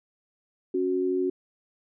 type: tone pair together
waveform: sine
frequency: 275.9 / 368.3 Hz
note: C#4 / F#4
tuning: -8 / -8 cents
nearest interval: perfect fourth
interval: 500 cents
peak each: -29 / -24 dBFS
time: 0.74-1.3 s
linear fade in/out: 5 ms
effects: none